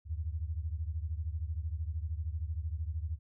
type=beating tone pair; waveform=sine; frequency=75.6 / 88.6 Hz; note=D#2 / F2; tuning=-49 / +25 cents; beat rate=13 Hz; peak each=-35 / -38 dBFS; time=0.05-3.19 s; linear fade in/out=50 ms; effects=none